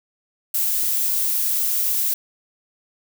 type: noise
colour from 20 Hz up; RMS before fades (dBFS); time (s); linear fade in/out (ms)
violet; -21; 0.54-2.14; 5
effects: none